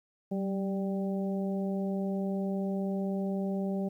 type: harmonic tone with a mistuned harmonic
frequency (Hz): 196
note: G3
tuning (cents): 0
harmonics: 1 / 2 / 3 / 4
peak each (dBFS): -30 / -37 / -39 / -45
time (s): 0.31-3.89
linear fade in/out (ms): 10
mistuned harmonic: 1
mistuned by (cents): -32
effects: 11-bit